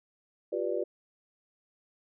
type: chord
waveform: sine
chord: G dominant seventh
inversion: third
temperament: just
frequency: 352.8 / 392 / 490 / 588 Hz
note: F4 / G4 / B4 / D5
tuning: +18 / 0 / -14 / +2 cents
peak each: -34 dBFS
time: 0.52-0.84 s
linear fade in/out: 10 ms
effects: none